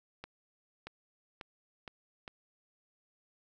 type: accelerating click train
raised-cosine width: 0.3 ms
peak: -27 dBFS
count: 5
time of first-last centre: 0.24-2.278 s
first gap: 630 ms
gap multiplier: 0.86
effects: none